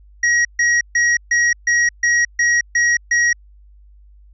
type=tone bursts; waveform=square; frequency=1900 Hz; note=A#6; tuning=33 cents sharp; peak=-13 dBFS; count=9; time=0.23-3.33 s; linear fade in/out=5 ms; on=220 ms; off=140 ms; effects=added 50 Hz sine -43 dBFS peak until 4.33 s + resampled to 16000 Hz